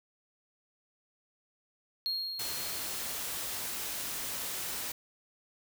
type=tone with exponential decay; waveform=triangle; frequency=4259 Hz; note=C8; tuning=30 cents sharp; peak=-28 dBFS; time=2.06-3.67 s; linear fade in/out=0 ms; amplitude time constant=350 ms
type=noise; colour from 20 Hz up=white; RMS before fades=-37 dBFS; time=2.39-4.92 s; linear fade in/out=5 ms
effects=none